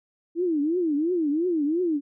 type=tone with vibrato; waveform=sine; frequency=322.9 Hz; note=E4; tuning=36 cents flat; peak=-21 dBFS; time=0.35-2.01 s; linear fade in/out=50 ms; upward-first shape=triangle; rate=2.9 Hz; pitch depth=250 cents each way; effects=none